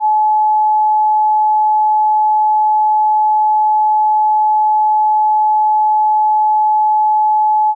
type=tone; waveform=sine; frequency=856 Hz; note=A5; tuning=48 cents flat; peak=-9 dBFS; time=0-7.75 s; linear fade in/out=50 ms; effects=none